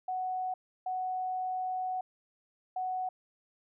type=tone bursts at uneven times; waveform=sine; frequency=742 Hz; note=F#5; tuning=5 cents sharp; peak=-31 dBFS; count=3; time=0.08-0.54 / 0.86-2.01 / 2.76-3.09 s; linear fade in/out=5 ms; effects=none